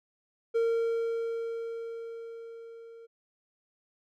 triangle tone with level ramp, 459.6 Hz, A#4, 25 cents flat, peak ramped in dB -21 to -45 dBFS, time 0.54-3.07 s, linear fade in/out 20 ms, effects none

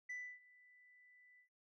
sine tone with ADSR envelope, 1987 Hz, B6, 10 cents sharp, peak -40 dBFS, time 0.09-1.49 s, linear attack 11 ms, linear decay 290 ms, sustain -24 dB, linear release 100 ms, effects noise-tail reverb RT60 0.2 s tail -20 dB re dry + tanh soft clip ceiling -42 dBFS

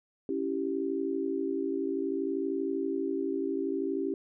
sine chord, C# diminished, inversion none, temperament equal with one note detuned, 277.2 / 329.6 / 390.2 Hz, C#4 / E4 / G4, 0 / 0 / -8 cents, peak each -33 / -34 / -32 dBFS, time 0.29-4.14 s, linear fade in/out 2 ms, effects none

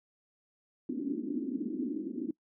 pink band-pass noise, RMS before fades -35 dBFS, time 0.89-2.31 s, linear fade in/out 5 ms, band 240 to 320 Hz, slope 48 dB/octave, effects noise-tail reverb RT60 0.1 s tail -22 dB re dry

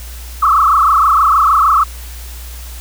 sine tone with frequency modulation, 1214 Hz, D#6, 43 cents flat, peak -7 dBFS, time 0.42-1.84 s, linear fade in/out 10 ms, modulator 26.4 Hz, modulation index 4.4, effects added 60 Hz sine -27 dBFS peak until 2.8 s + white hiss -35 dBFS RMS until 2.8 s

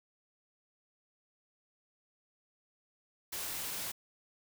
white noise, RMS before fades -39 dBFS, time 3.32-3.92 s, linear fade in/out 10 ms, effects none

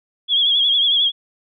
sine tone with vibrato, 3322 Hz, G#7, in tune, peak -13 dBFS, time 0.28-1.12 s, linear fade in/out 50 ms, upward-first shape triangle, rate 11 Hz, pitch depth 75 cents each way, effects none

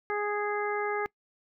harmonic tone, 414.6 Hz, G#4, 3 cents flat, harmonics 1 / 2 / 3 / 4 / 5, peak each -31 / -34 / -36 / -37 / -38 dBFS, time 0.1-1.06 s, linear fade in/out 0 ms, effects noise-tail reverb RT60 0.1 s tail -23 dB re dry

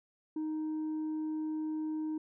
sine tone, 311.1 Hz, D#4, in tune, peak -30 dBFS, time 0.36-2.18 s, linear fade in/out 5 ms, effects tanh soft clip ceiling -32 dBFS

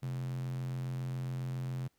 square tone with high-pass filter, 43.65 Hz, F1, in tune, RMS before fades -37 dBFS, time 0.02-1.88 s, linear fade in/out 10 ms, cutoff 140 Hz, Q 7, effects pink hiss -75 dBFS RMS until 1.98 s

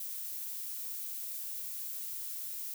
violet noise, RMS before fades -40 dBFS, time 0-2.74 s, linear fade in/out 2 ms, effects none

